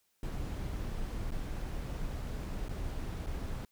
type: noise with dropouts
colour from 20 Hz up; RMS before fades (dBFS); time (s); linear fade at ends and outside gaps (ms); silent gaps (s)
brown; -37; 0.23-3.65; 1; 1.307-1.319 / 2.684-2.692 / 3.263-3.268
effects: white hiss -75 dBFS RMS until 3.71 s